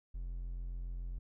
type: tone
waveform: triangle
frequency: 43.52 Hz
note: F1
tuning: 5 cents flat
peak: -36 dBFS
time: 0.14-1.19 s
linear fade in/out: 10 ms
effects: none